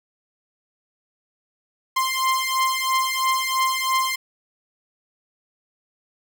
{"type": "beating tone pair", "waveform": "sawtooth", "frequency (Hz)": [1046.5, 1049.5], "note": ["C6", "C6"], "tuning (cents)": [0, 5], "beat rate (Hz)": 3, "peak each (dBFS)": -19, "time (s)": [1.96, 4.16], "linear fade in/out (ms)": 10, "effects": []}